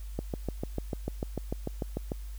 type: click train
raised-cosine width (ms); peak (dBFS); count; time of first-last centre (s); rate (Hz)
2; -18; 14; 0.19-2.119; 6.74
effects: added 50 Hz sine -37 dBFS peak until 2.38 s + white hiss -57 dBFS RMS until 2.38 s